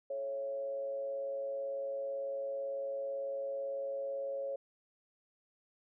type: tone with frequency modulation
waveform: sine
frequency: 550 Hz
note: C#5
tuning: 14 cents flat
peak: -35 dBFS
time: 0.1-4.56 s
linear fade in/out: 5 ms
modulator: 118 Hz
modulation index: 0.4
effects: none